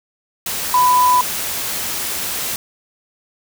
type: tone in noise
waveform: sine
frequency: 996 Hz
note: B5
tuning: 14 cents sharp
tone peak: -10 dBFS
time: 0.74-1.21 s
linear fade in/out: 2 ms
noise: white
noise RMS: -23 dBFS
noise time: 0.46-2.56 s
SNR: +10 dB
effects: none